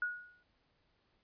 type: tone with exponential decay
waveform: sine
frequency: 1453 Hz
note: F#6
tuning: 32 cents flat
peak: -30 dBFS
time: 0.02-0.43 s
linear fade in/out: 2 ms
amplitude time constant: 88 ms
effects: pink hiss -75 dBFS RMS until 1.23 s + resampled to 11025 Hz